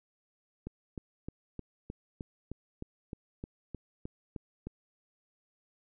click train, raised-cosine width 3 ms, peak -26 dBFS, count 14, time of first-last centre 0.67-4.67 s, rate 3.25 Hz, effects none

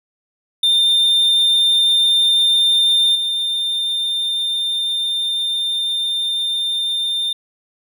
triangle tone with level steps, 3606 Hz, A7, 42 cents sharp, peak -10 / -16 dBFS, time 0.63-7.33 s, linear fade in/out 5 ms, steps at 3.15 s, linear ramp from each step 5 ms, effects none

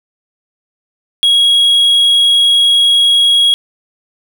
triangle tone, 3310 Hz, G#7, 6 cents flat, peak -5 dBFS, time 1.23-3.54 s, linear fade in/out 0 ms, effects none

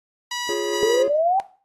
10% pulse tone with tremolo, 973 Hz, B5, 26 cents flat, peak -17 dBFS, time 0.31-1.03 s, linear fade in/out 5 ms, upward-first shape square, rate 2.3 Hz, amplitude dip 35%
triangle chord, Db major, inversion first, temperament equal, 349.2 / 415.3 / 554.4 Hz, F4 / Ab4 / Db5, 0 / 0 / 0 cents, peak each -25 / -23 / -29 dBFS, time 0.49-1.08 s, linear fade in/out 2 ms
sine exponential sweep, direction up, 426.7 to 797 Hz, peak -16 dBFS, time 0.83-1.4 s, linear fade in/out 0 ms
effects noise-tail reverb RT60 0.4 s tail -17 dB re dry + AAC 32 kbps

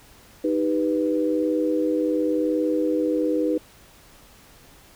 sine chord, Eb augmented, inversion none, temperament equal, 311.1 / 392 / 493.9 Hz, Eb4 / G4 / B4, 0 / 0 / 0 cents, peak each -22 / -28 / -24 dBFS, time 0.44-3.58 s, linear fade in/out 5 ms, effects pink hiss -51 dBFS RMS until 4.95 s

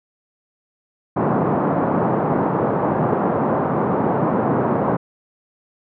pink band-pass noise, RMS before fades -19 dBFS, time 1.16-4.97 s, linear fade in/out 10 ms, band 140 to 1100 Hz, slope 24 dB/octave, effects none

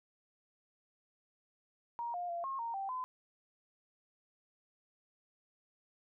sine tone with pitch steps, 942 / 707 / 687 / 1077 / 927 / 781 / 1018 Hz, A#5 / F5 / F5 / C6 / A#5 / G5 / C6, +18 / +21 / -29 / +50 / -10 / -7 / -48 cents, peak -36 dBFS, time 1.99-3.04 s, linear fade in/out 0 ms, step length 150 ms, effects none

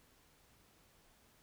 silence, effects pink hiss -68 dBFS RMS until 1.42 s

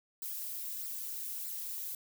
violet noise with flanger, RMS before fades -40 dBFS, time 0.22-1.95 s, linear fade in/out 2 ms, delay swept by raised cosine 0.31 to 5.11 ms, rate 1.6 Hz, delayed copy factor -0.7, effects none

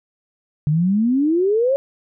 sine exponential sweep, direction up, 144.2 to 563 Hz, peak -14 dBFS, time 0.67-1.76 s, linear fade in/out 0 ms, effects none

